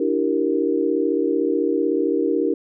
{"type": "chord", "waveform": "sine", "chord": "E half-diminished seventh", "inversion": "third", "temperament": "equal with one note detuned", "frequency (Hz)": [293.7, 329.6, 387.5, 466.2], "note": ["D4", "E4", "G4", "Bb4"], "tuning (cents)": [0, 0, -20, 0], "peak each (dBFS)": -23, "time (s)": [0, 2.54], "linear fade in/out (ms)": 5, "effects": []}